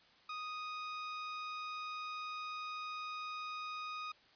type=tone; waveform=sawtooth; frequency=1244.5 Hz; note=D#6; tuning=in tune; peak=-37 dBFS; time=0.29-4.12 s; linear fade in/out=5 ms; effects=white hiss -65 dBFS RMS until 4.35 s + resampled to 11025 Hz